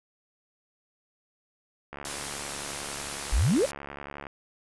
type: click train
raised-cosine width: 0.5 ms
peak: -23 dBFS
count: 167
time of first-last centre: 1.93-4.268 s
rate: 71 Hz
type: noise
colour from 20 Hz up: white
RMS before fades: -35 dBFS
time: 2.05-3.71 s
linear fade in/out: 0 ms
type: exponential sweep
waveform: sine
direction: up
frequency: 41.04 to 606 Hz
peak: -20 dBFS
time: 3.32-3.66 s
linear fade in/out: 10 ms
effects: resampled to 24000 Hz